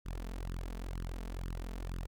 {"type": "tone with flanger", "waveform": "sawtooth", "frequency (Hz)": 43.65, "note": "F1", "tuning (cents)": 0, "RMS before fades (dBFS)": -40, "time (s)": [0.05, 2.07], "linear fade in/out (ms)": 20, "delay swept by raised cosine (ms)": [0.61, 4.61], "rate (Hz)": 2.1, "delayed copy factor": 0.95, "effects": []}